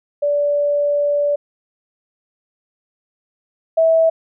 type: tone pair in turn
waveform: sine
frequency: 580 / 651 Hz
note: D5 / E5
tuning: -22 / -22 cents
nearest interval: major second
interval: 200 cents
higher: second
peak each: -14 / -10 dBFS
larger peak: second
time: 0.22-1.36 / 3.77-4.1 s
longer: first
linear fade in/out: 10 ms
effects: none